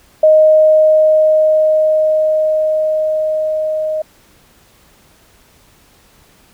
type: tone with level ramp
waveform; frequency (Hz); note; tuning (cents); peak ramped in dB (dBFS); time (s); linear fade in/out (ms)
sine; 622.3; D#5; 0; -4 to -15; 0.23-4.02; 5
effects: pink hiss -49 dBFS RMS until 6.53 s